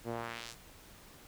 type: tone with band-pass filter sweep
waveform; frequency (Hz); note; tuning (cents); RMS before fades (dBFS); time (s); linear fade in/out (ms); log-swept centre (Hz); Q
sawtooth; 116.54; A#2; 0; -41; 0.04-0.56; 50; 360 to 8300; 1.1
effects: pink hiss -56 dBFS RMS until 1.27 s